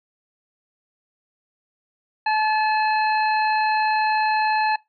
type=harmonic tone with a mistuned harmonic; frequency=863 Hz; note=A5; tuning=34 cents flat; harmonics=1 / 2 / 3 / 5; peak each=-19 / -25 / -29 / -33 dBFS; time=2.26-4.76 s; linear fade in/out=5 ms; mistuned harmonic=5; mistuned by=-62 cents; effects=noise-tail reverb RT60 0.2 s tail -23 dB re dry